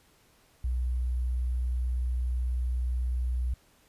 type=tone with sample-and-hold; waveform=sine; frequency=61.74 Hz; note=B1; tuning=in tune; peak=-26 dBFS; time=0.64-3.54 s; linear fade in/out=5 ms; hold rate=11025 Hz; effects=pink hiss -63 dBFS RMS until 3.88 s + resampled to 32000 Hz